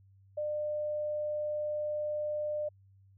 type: tone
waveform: sine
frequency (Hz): 600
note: D5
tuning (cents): +37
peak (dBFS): -31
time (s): 0.37-2.69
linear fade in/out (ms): 10
effects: added 97 Hz sine -58 dBFS peak until 3.17 s